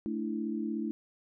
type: chord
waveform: sine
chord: A suspended fourth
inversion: none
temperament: just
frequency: 220 / 293.3 / 330 Hz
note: A3 / D4 / E4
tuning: 0 / -2 / +2 cents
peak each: -34 / -37 / -36 dBFS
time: 0.06-0.91 s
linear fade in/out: 0 ms
effects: none